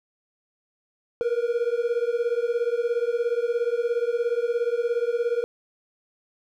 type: beating tone pair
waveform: triangle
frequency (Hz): 466.2 / 483.2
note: A#4 / B4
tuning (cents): 0 / -38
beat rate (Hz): 17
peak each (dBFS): -23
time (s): 1.21-5.44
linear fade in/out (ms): 0
effects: none